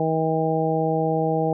harmonic tone, 159.8 Hz, D#3, 47 cents sharp, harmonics 1 / 2 / 3 / 4 / 5, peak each -25 / -27 / -24 / -27 / -26 dBFS, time 0-1.53 s, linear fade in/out 2 ms, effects none

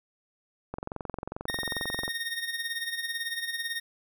click train, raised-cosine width 1 ms, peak -20 dBFS, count 31, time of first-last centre 0.74-2.079 s, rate 22.4 Hz
25% pulse tone with tremolo, 1851 Hz, A#6, 13 cents flat, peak -25 dBFS, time 1.48-3.8 s, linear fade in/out 5 ms, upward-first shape sine, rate 18 Hz, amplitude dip 65%
effects none

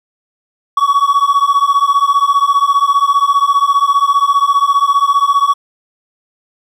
triangle beating tone pair, 1119 / 1134 Hz, C#6 / C#6, +16 / +39 cents, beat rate 15 Hz, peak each -10 dBFS, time 0.77-5.54 s, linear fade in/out 5 ms, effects none

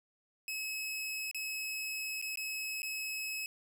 sawtooth tone with dropouts, 2573 Hz, E7, 43 cents flat, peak -33 dBFS, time 0.48-3.46 s, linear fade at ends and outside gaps 1 ms, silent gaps 1.313-1.346 / 2.215-2.224 / 2.357-2.373 / 2.82-2.83 s, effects none

